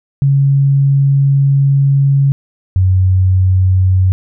sine tone pair in turn, 138.59 / 93.22 Hz, C#3 / F#2, 0 / +13 cents, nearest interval perfect fifth, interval 687 cents, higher first, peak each -7 dBFS, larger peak neither, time 0.22-2.32 / 2.76-4.12 s, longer first, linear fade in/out 0 ms, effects none

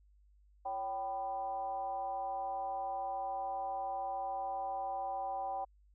sine tone with frequency modulation, 775 Hz, G5, 20 cents flat, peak -35 dBFS, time 0.65-5.65 s, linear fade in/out 10 ms, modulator 217 Hz, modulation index 0.68, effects added 50 Hz sine -62 dBFS peak until 5.94 s

